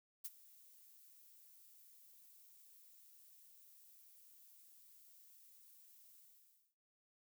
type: noise with ADSR envelope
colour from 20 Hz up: violet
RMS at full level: -43 dBFS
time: 0.24-6.75 s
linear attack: 11 ms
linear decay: 36 ms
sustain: -21 dB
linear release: 580 ms
effects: noise-tail reverb RT60 0.4 s tail -18 dB re dry